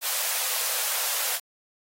white high-pass noise, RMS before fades -27 dBFS, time 0.01-1.4 s, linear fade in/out 50 ms, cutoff 480 Hz, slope 96 dB/octave, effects AAC 48 kbps

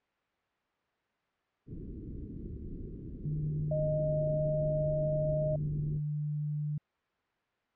pink low-pass noise, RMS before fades -42 dBFS, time 1.66-6.01 s, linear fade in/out 50 ms, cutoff 390 Hz, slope 48 dB/octave
sine tone with pitch glide, 150.6 to 149.04 Hz, D3 to D3, +44 to +26 cents, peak -31 dBFS, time 3.25-6.78 s, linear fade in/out 5 ms, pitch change -18 cents, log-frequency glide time 3.63-5.46 s
sine tone, 619 Hz, D#5, 9 cents flat, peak -30 dBFS, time 3.71-5.56 s, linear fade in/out 5 ms
effects white hiss -75 dBFS RMS until 7.75 s + low-pass 2000 Hz 12 dB/octave

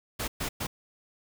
pink noise bursts at uneven times, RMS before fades -32 dBFS, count 3, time 0.19-0.28 / 0.4-0.49 / 0.6-0.67 s, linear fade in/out 10 ms, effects none

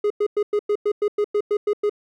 triangle tone bursts, 415.3 Hz, G#4, in tune, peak -15 dBFS, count 12, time 0.04-1.896 s, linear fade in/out 5 ms, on 63 ms, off 100 ms, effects none

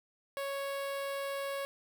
sawtooth tone with notch filter, 554.4 Hz, C#5, in tune, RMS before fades -37 dBFS, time 0.37-1.65 s, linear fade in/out 0 ms, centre 6500 Hz, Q 1.6, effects none

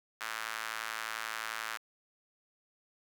square tone with high-pass filter, 55.7 Hz, A1, 22 cents sharp, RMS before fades -39 dBFS, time 0.2-1.78 s, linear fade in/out 20 ms, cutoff 1400 Hz, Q 1.9, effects 10-bit

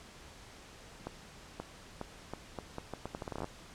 accelerating click train, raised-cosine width 1 ms, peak -24 dBFS, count 18, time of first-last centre 1.07-3.444 s, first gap 530 ms, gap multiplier 0.78, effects pink hiss -53 dBFS RMS until 3.74 s + low-pass 8000 Hz 12 dB/octave

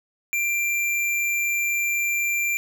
square tone, 2368 Hz, D7, 14 cents sharp, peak -22 dBFS, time 0.33-2.57 s, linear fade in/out 0 ms, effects none

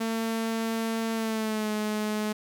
sawtooth tone with pitch glide, 225.5 to 212.8 Hz, A3 to G#3, +43 to +42 cents, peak -23 dBFS, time 0-2.33 s, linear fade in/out 10 ms, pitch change -101 cents, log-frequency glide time 1.13-1.71 s, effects none

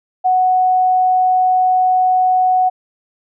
sine tone, 740 Hz, F#5, in tune, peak -10 dBFS, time 0.24-2.7 s, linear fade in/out 20 ms, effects none

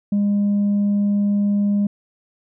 sine tone, 203.5 Hz, G#3, 35 cents flat, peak -13 dBFS, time 0.12-1.87 s, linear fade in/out 5 ms, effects tanh soft clip ceiling -14 dBFS

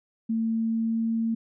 sine tone with pitch glide, 225.3 to 226.7 Hz, A3 to A#3, +41 to -48 cents, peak -23 dBFS, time 0.29-1.35 s, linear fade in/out 10 ms, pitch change +11 cents, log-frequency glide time 0.61-1.06 s, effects none

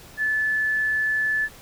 sine tone, 1737 Hz, A6, 23 cents flat, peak -20 dBFS, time 0.17-1.49 s, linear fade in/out 50 ms, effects pink hiss -46 dBFS RMS until 1.61 s

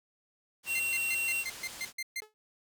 white low-pass noise, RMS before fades -46 dBFS, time 0.63-1.93 s, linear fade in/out 50 ms, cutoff 8600 Hz, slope 12 dB/octave
square tone, 2739 Hz, F7, 34 cents flat, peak -30 dBFS, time 0.66-1.45 s, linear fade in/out 50 ms
sawtooth tone bursts, 2093 Hz, C7, in tune, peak -30 dBFS, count 9, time 0.75-2.204 s, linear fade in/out 5 ms, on 46 ms, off 130 ms
sawtooth tone with exponential decay, 429 Hz, A4, 44 cents flat, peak -40 dBFS, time 2.22-2.34 s, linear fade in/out 0 ms, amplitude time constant 26 ms
effects none

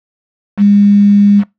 sine tone with quantisation, 203.2 Hz, G#3, 38 cents flat, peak -4 dBFS, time 0.57-1.44 s, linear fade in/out 50 ms, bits 4, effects noise-tail reverb RT60 0.2 s tail -22 dB re dry + low-pass 2000 Hz 12 dB/octave

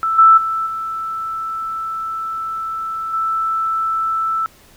sine tone with level steps, 1322 Hz, E6, 5 cents sharp, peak -15 / -5 / -17 / -21 / -16 dBFS, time 0.03-4.46 s, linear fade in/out 0 ms, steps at 0.18 / 0.37 / 0.66 / 3.13 s, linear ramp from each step 10 ms, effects pink hiss -48 dBFS RMS until 4.76 s

